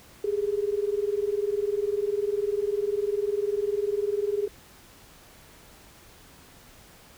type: tone pair together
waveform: sine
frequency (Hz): 400 / 420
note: G4 / G#4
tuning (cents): +35 / +19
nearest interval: minor second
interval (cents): 84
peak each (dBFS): -27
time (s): 0.24-4.48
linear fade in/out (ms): 5
effects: pink hiss -52 dBFS RMS until 7.17 s